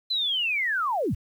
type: linear sweep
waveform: sine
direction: down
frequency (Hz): 4083 to 49.49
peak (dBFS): -23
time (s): 0.1-1.15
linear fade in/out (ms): 10
effects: 9-bit